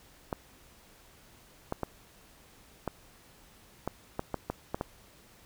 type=clicks; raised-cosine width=1 ms; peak=-17 dBFS; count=10; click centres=0.328 / 1.724 / 1.833 / 2.877 / 3.876 / 4.194 / 4.343 / 4.5 / 4.745 / 4.811 s; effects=pink hiss -58 dBFS RMS until 5.45 s